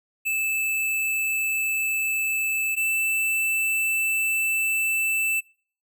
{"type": "tone pair in turn", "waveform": "square", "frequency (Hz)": [2628, 2649], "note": ["E7", "E7"], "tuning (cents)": [-6, 8], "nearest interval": "unison", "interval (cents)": 14, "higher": "second", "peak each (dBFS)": [-23, -22], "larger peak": "second", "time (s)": [[0.25, 2.76], [2.76, 5.41]], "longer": "second", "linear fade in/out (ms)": 20, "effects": ["noise-tail reverb RT60 0.5 s tail -24 dB re dry"]}